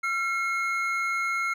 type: tone pair together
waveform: triangle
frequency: 1363.9 / 2161 Hz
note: F6 / C#7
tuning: -41 / -45 cents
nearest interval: minor sixth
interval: 796 cents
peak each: -26 dBFS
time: 0.03-1.54 s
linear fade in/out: 10 ms
effects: none